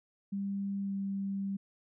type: tone with pitch glide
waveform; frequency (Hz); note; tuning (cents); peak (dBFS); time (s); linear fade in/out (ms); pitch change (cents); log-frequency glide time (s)
sine; 198.2 to 196.49; G3 to G3; +19 to +4; -32; 0.32-1.57; 10; -15; 0.81-0.93
effects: none